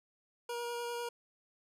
25% pulse tone with vibrato, 475.9 Hz, A#4, 36 cents sharp, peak -33 dBFS, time 0.49-1.09 s, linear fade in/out 5 ms, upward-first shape sine, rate 10 Hz, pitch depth 9 cents each way, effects resampled to 32000 Hz

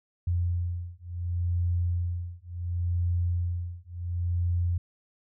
sine beating tone pair, 87 / 87.7 Hz, F2 / F2, -6 / +8 cents, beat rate 0.7 Hz, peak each -29 dBFS, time 0.27-4.78 s, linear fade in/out 5 ms, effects none

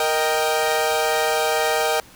sawtooth chord, Eb major, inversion second, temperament equal, 466.2 / 622.3 / 784 Hz, Bb4 / Eb5 / G5, 0 / 0 / 0 cents, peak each -19 dBFS, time 0-2 s, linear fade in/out 2 ms, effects pink hiss -47 dBFS RMS until 2.15 s

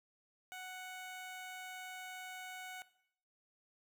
15% pulse tone, 741 Hz, F#5, 2 cents sharp, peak -39 dBFS, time 0.52-2.82 s, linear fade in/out 0 ms, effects noise-tail reverb RT60 0.7 s tail -17 dB re dry

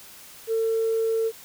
sine tone, 450 Hz, A4, 39 cents sharp, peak -20 dBFS, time 0.47-1.32 s, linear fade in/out 50 ms, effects tanh soft clip ceiling -16 dBFS + white hiss -46 dBFS RMS until 1.44 s

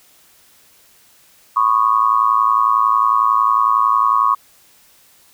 sine tone with amplitude modulation, 1108.7 Hz, C#6, in tune, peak -7 dBFS, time 1.56-4.35 s, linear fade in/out 10 ms, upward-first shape sine, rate 111 Hz, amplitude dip 100%, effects white hiss -51 dBFS RMS until 5.33 s

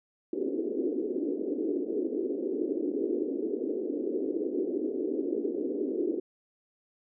white band-pass noise, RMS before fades -31 dBFS, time 0.33-6.2 s, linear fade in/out 5 ms, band 270 to 430 Hz, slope 48 dB/octave, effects none

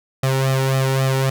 sawtooth tone with flanger, 133.3 Hz, C3, 33 cents sharp, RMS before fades -18 dBFS, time 0.23-1.3 s, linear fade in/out 5 ms, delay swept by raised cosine 1.6 to 2.19 ms, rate 3.7 Hz, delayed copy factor +0.9, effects none

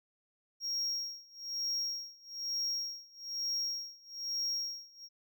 triangle tone with tremolo, 5588 Hz, F8, in tune, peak -30 dBFS, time 0.6-5.09 s, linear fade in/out 50 ms, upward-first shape sine, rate 1.1 Hz, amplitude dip 95%, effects none

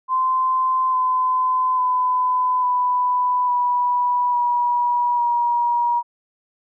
sine tone with pitch steps, 1034 / 1020.4 / 1006.9 / 993.6 / 980.5 / 967.5 / 954.8 Hz, C6 / C6 / B5 / B5 / B5 / B5 / A#5, -21 / -44 / +33 / +10 / -13 / -36 / +41 cents, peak -16 dBFS, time 0.08-6.03 s, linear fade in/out 50 ms, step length 850 ms, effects none

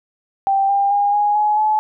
sine tone with pitch steps, 784 / 798.2 / 812.6 / 827.3 / 842.2 / 857.4 Hz, G5 / G5 / G#5 / G#5 / G#5 / A5, 0 / +31 / -38 / -7 / +24 / -45 cents, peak -13 dBFS, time 0.47-1.79 s, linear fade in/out 0 ms, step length 220 ms, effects none

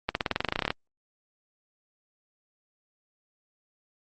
accelerating click train, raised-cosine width 0.3 ms, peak -9 dBFS, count 16, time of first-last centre 0.09-0.705 s, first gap 61 ms, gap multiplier 0.94, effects Opus 32 kbps

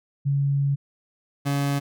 sine / 30% pulse tone pair in turn, 140.1 / 141.16 Hz, C#3 / C#3, +19 / +32 cents, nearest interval unison, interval 13 cents, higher second, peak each -19 dBFS, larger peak neither, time 0.25-0.76 / 1.45-1.8 s, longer first, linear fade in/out 20 ms, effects none

